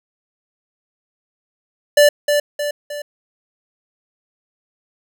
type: tone with echo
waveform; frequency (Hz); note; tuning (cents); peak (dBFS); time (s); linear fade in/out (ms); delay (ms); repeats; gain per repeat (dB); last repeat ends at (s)
square; 585; D5; -7; -8; 1.97-2.09; 5; 310; 3; -6; 3.02
effects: none